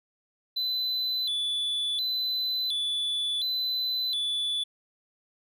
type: tone with vibrato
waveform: triangle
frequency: 3729 Hz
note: A#7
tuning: in tune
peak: -25 dBFS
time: 0.56-4.64 s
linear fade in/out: 10 ms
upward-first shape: square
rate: 0.7 Hz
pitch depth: 130 cents each way
effects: none